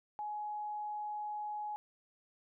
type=tone; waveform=sine; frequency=840 Hz; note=G#5; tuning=19 cents sharp; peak=-37 dBFS; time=0.19-1.76 s; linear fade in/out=0 ms; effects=none